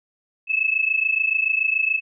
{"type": "tone pair together", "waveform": "sine", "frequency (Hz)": [2591, 2618], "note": ["E7", "E7"], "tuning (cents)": [-30, -13], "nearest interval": "unison", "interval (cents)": 17, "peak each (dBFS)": -21, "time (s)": [0.47, 2.01], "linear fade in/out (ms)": 50, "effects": []}